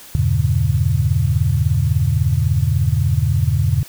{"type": "chord", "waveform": "sine", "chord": "E diminished seventh", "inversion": "none", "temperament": "just", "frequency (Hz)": [82.41, 98.89, 118.67, 142.4], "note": ["E2", "G2", "Bb2", "Db3"], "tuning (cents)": [0, 16, 31, 47], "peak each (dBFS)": -19, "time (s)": [0.15, 3.83], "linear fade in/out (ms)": 0, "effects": ["white hiss -40 dBFS RMS until 3.88 s"]}